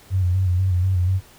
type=tone with vibrato; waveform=sine; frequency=92 Hz; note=F#2; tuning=9 cents flat; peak=-16 dBFS; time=0.1-1.21 s; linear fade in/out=50 ms; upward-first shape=square; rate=4.1 Hz; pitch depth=47 cents each way; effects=pink hiss -49 dBFS RMS until 1.38 s

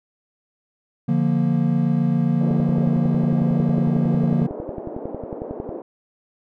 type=chord; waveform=triangle; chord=Bb major; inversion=first; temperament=equal; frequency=146.83 / 174.61 / 233.1 Hz; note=D3 / F3 / Bb3; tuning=0 / 0 / 0 cents; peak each=-19 dBFS; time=1.08-4.47 s; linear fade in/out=10 ms
type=band-pass noise; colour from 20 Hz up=white; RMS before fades=-33 dBFS; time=2.41-5.82 s; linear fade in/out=2 ms; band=270 to 580 Hz; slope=24 dB/octave
type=click train; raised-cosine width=2 ms; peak=-15 dBFS; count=36; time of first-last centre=2.51-5.692 s; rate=11 Hz
effects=none

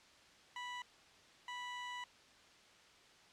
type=tone bursts at uneven times; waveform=20% pulse; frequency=984 Hz; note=B5; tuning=7 cents flat; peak=-38 dBFS; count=2; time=0.56-0.82 / 1.48-2.04 s; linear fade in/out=2 ms; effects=white hiss -63 dBFS RMS until 3.32 s + low-pass 5000 Hz 12 dB/octave

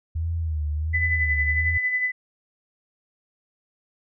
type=tone with vibrato; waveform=sine; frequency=79 Hz; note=D#2; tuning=27 cents sharp; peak=-23 dBFS; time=0.15-1.78 s; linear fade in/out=10 ms; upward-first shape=sine; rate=1.4 Hz; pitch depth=97 cents each way
type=tone with tremolo; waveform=sine; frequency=2002 Hz; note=B6; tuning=23 cents sharp; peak=-19 dBFS; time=0.93-2.12 s; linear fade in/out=20 ms; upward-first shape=sine; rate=11 Hz; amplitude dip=50%
effects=none

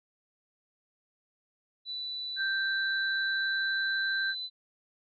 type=tone with pitch glide; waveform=sine; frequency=3972 to 4007 Hz; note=B7 to B7; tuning=+9 to +24 cents; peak=-34 dBFS; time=1.85-4.5 s; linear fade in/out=50 ms; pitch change=+15 cents; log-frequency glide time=3.35-4.35 s
type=tone; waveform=sine; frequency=1568 Hz; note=G6; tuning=in tune; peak=-28 dBFS; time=2.36-4.35 s; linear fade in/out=50 ms
effects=none

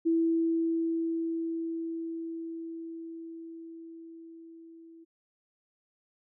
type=tone with level ramp; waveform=sine; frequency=329.6 Hz; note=E4; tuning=in tune; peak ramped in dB=-22 to -49 dBFS; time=0.05-5.05 s; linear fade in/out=20 ms; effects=none

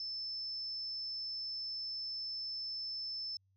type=tone; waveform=sine; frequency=5274 Hz; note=E8; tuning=in tune; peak=-38 dBFS; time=0-3.37 s; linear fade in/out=2 ms; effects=added 96 Hz sine -70 dBFS peak until 3.56 s

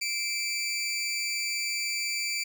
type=tone with amplitude modulation; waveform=20% pulse; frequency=2338 Hz; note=D7; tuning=8 cents flat; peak=-21 dBFS; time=0.01-2.44 s; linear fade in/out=10 ms; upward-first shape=sine; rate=226 Hz; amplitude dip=55%; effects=none

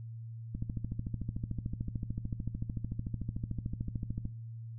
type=click train; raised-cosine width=5 ms; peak=-23 dBFS; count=51; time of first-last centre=0.55-4.254 s; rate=13.5 Hz; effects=noise-tail reverb RT60 0.5 s tail -18 dB re dry + added 114 Hz sine -41 dBFS peak until 4.78 s

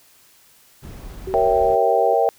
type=noise; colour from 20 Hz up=brown; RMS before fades=-35 dBFS; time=0.82-1.76 s; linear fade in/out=20 ms
type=tone with pitch glide; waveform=sine; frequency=379.8 to 385.3 Hz; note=F#4 to G4; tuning=+45 to -30 cents; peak=-25 dBFS; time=1.27-2.14 s; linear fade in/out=5 ms; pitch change=+25 cents; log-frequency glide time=1.46-1.97 s
type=chord; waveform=sine; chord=A# diminished seventh; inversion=none; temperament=equal; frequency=466.2 / 554.4 / 659.3 / 784 Hz; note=A#4 / C#5 / E5 / G5; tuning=0 / 0 / 0 / 0 cents; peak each=-19 / -22 / -20 / -19 dBFS; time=1.34-2.29 s; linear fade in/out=0 ms
effects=white hiss -53 dBFS RMS until 2.38 s

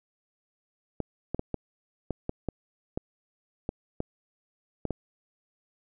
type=clicks; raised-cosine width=2 ms; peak=-16 dBFS; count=12; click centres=1.003 / 1.346 / 1.394 / 1.543 / 2.107 / 2.294 / 2.487 / 2.975 / 3.691 / 4.004 / 4.853 / 4.907 s; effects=none

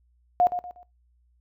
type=tone with echo; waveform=sine; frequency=715 Hz; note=F5; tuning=41 cents sharp; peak=-16 dBFS; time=0.4-0.47 s; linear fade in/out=0 ms; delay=120 ms; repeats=3; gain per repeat=-10 dB; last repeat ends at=0.83 s; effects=noise-tail reverb RT60 0.2 s tail -20 dB re dry + added 60 Hz sine -61 dBFS peak until 1.4 s

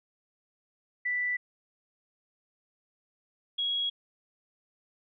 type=tone pair in turn; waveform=sine; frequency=1975.5 / 3315 Hz; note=B6 / G#7; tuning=0 / -4 cents; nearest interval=major sixth; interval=896 cents; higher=second; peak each=-27 dBFS; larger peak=neither; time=1.05-1.37 / 3.58-3.9 s; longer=neither; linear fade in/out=10 ms; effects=none

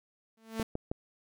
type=tone with exponential growth; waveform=sawtooth; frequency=223.4 Hz; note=A3; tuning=27 cents sharp; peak=-25 dBFS; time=0.37-0.63 s; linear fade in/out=5 ms; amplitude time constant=56 ms
type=clicks; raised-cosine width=2 ms; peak=-20 dBFS; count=3; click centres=0.598 / 0.754 / 0.915 s
effects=none

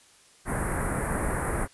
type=band-stop noise; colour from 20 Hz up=pink; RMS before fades=-28 dBFS; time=0.45-1.68 s; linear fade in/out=50 ms; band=2000 to 9200 Hz; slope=48 dB/octave; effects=white hiss -57 dBFS RMS until 1.73 s + resampled to 24000 Hz

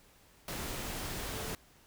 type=tone in noise; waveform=sine; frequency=440 Hz; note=A4; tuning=in tune; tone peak=-47 dBFS; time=1.32-1.53 s; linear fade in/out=2 ms; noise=pink; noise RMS=-39 dBFS; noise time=0.48-1.55 s; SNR=-11 dB; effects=pink hiss -62 dBFS RMS until 1.86 s

